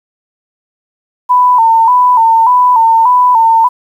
sine tone with vibrato, 948 Hz, A#5, 29 cents sharp, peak -4 dBFS, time 1.29-3.69 s, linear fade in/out 20 ms, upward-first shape square, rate 1.7 Hz, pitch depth 81 cents each way, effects 7-bit

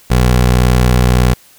20% pulse tone, 61.74 Hz, B1, in tune, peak -3 dBFS, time 0.1-1.34 s, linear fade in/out 10 ms, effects white hiss -45 dBFS RMS until 1.58 s

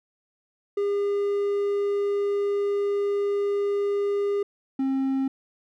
triangle tone pair in turn, 404.6 / 267.7 Hz, G#4 / C4, -45 / +40 cents, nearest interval perfect fifth, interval 715 cents, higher first, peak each -20 dBFS, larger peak neither, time 0.77-4.43 / 4.79-5.28 s, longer first, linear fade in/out 5 ms, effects none

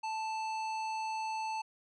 triangle tone with hard clipping, 880 Hz, A5, in tune, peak -36 dBFS, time 0.03-1.62 s, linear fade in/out 10 ms, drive 17 dB, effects resampled to 22050 Hz

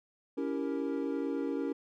triangle chord, C# diminished seventh, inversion none, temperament equal with one note detuned, 280.6 / 329.6 / 392 / 466.2 Hz, C#4 / E4 / G4 / Bb4, +21 / 0 / 0 / 0 cents, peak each -32 / -36 / -37 / -36 dBFS, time 0.37-1.73 s, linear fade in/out 10 ms, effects none

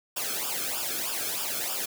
white noise with flanger, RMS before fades -31 dBFS, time 0.16-1.86 s, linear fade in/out 10 ms, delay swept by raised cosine 0.48 to 1.07 ms, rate 3.2 Hz, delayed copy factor -0.8, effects none

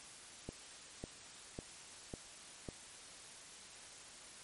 click train, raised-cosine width 2 ms, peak -29 dBFS, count 5, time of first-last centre 0.49-2.688 s, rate 1.82 Hz, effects white hiss -54 dBFS RMS until 4.43 s + MP3 48 kbps

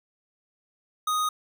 square tone, 1244.5 Hz, D#6, in tune, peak -24 dBFS, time 1.07-1.29 s, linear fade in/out 5 ms, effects none

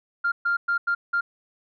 sine tone bursts at uneven times, 1396.9 Hz, F6, in tune, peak -19 dBFS, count 5, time 0.24-0.32 / 0.45-0.57 / 0.68-0.78 / 0.87-0.95 / 1.13-1.21 s, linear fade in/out 10 ms, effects tanh soft clip ceiling -16 dBFS

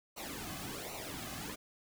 pink noise with flanger, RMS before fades -43 dBFS, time 0.16-1.56 s, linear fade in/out 20 ms, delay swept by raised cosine 0.59 to 2.19 ms, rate 1.3 Hz, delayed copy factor -0.75, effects none

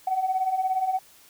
sine beating tone pair, 740 / 757 Hz, F#5 / F#5, 0 / +39 cents, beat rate 17 Hz, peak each -28 / -23 dBFS, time 0.07-0.99 s, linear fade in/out 5 ms, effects tanh soft clip ceiling -15 dBFS + white hiss -54 dBFS RMS until 1.29 s

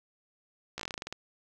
slowing click train, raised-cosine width 0.2 ms, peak -19 dBFS, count 12, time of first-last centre 0.78-1.126 s, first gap 15 ms, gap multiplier 1.14, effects none

